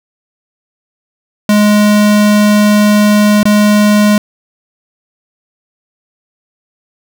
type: tone with dropouts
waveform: square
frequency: 208.7 Hz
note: G#3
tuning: 9 cents sharp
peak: -6 dBFS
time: 1.49-4.18 s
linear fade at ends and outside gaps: 2 ms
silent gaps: 3.431-3.454 s
effects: none